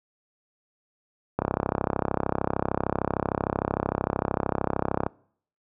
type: click train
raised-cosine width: 1 ms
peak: -9 dBFS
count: 123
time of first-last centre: 1.39-5.065 s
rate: 33.2 Hz
effects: noise-tail reverb RT60 0.6 s tail -25 dB re dry + high-pass 60 Hz 12 dB/octave